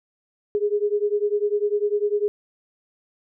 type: beating tone pair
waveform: sine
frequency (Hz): 410 / 420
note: G#4 / G#4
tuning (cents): -22 / +19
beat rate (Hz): 10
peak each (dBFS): -22 / -23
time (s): 0.55-2.28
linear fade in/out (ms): 0
effects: none